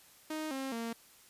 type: tone with pitch steps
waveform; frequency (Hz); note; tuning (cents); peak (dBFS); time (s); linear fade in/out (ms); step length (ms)
sawtooth; 311.1 / 267.7 / 230.4; D#4 / C4 / A#3; 0 / +40 / -20; -32; 0.3-0.93; 5; 210
effects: white hiss -60 dBFS RMS until 1.29 s + resampled to 32000 Hz